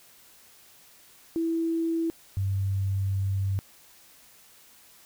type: tone pair in turn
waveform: sine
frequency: 329.6 / 97.34 Hz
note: E4 / G2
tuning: 0 / -12 cents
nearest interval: octave + major sixth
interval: 2112 cents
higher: first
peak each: -24 dBFS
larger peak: neither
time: 1.36-2.1 / 2.37-3.59 s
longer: second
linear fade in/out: 0 ms
effects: white hiss -55 dBFS RMS until 5.05 s